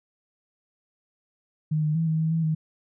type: tone with pitch steps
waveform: sine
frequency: 154.5 / 152.5 / 163.4 / 158.6 / 159.7 / 163.2 / 157.3 Hz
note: D#3 / D#3 / E3 / D#3 / D#3 / E3 / D#3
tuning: -12 / -34 / -15 / +33 / +45 / -17 / +19 cents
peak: -21 dBFS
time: 1.71-2.55 s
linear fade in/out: 10 ms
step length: 120 ms
effects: none